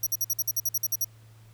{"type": "tone bursts", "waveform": "15% pulse", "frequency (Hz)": 5780, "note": "F#8", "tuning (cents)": -41, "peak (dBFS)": -18, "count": 12, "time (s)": [0.03, 1.046], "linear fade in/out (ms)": 5, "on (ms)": 37, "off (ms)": 52, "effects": ["added 111 Hz sine -50 dBFS peak until 1.53 s", "pink hiss -61 dBFS RMS until 1.53 s"]}